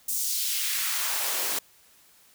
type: noise with high-pass filter sweep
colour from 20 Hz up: white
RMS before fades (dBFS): -28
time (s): 0.08-1.59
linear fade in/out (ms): 5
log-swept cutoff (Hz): 8100 to 290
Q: 1.2
effects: white hiss -58 dBFS RMS until 2.34 s